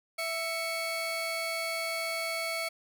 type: tone pair together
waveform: 30% pulse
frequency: 661 / 2223 Hz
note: E5 / C#7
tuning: +5 / +4 cents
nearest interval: octave + major sixth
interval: 2099 cents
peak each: -32 / -31 dBFS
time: 0.18-2.69 s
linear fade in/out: 10 ms
effects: none